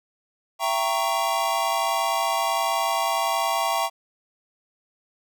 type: chord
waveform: square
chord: E diminished seventh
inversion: none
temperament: equal with one note detuned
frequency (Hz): 673.5 / 784 / 932.3 / 1108.7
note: E5 / G5 / Bb5 / Db6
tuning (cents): +37 / 0 / 0 / 0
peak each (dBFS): -28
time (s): 0.59-3.9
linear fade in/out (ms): 50
effects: none